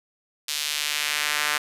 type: tone with high-pass filter sweep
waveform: sawtooth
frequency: 148.9 Hz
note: D3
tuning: 24 cents sharp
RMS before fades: -26 dBFS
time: 0.48-1.58 s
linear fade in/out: 5 ms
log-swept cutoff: 3800 to 1500 Hz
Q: 1.2
effects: resampled to 32000 Hz